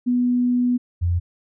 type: tone pair in turn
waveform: sine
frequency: 246.1 / 87.01 Hz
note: B3 / F2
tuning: -6 / -6 cents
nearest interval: octave + tritone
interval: 1800 cents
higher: first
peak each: -16 / -17 dBFS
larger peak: first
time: 0.06-0.78 / 1.01-1.2 s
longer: first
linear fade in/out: 20 ms
effects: none